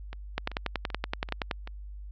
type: two click trains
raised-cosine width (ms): 0.3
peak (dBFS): -24 / -12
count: 5 / 13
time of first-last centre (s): 0.13-1.674 / 0.38-1.512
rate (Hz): 2.59 / 10.6
effects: added 50 Hz sine -39 dBFS peak until 2.11 s + low-pass 5000 Hz 12 dB/octave